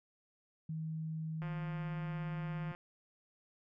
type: tone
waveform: sine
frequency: 158.8 Hz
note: D#3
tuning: 36 cents sharp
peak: -37 dBFS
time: 0.69-2.72 s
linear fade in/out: 5 ms
type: click train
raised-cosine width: 0.5 ms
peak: -34 dBFS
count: 235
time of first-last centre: 1.42-2.75 s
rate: 176 Hz
effects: none